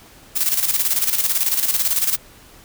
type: noise with tremolo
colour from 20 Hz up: blue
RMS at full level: -17 dBFS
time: 0.35-2.17 s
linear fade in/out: 20 ms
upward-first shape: square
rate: 18 Hz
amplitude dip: 60%
effects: pink hiss -46 dBFS RMS until 2.64 s